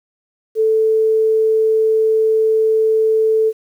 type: tone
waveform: sine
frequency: 440 Hz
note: A4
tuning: in tune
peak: -11 dBFS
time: 0.55-3.53 s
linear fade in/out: 50 ms
effects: 8-bit